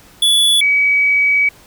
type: tone pair in turn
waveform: square / sine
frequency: 3432 / 2274 Hz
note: A7 / C#7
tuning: -44 / +44 cents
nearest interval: perfect fifth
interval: 712 cents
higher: first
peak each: -10 dBFS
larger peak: neither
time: 0.22-0.61 / 0.61-1.49 s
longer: second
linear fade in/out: 5 ms
effects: pink hiss -45 dBFS RMS until 1.66 s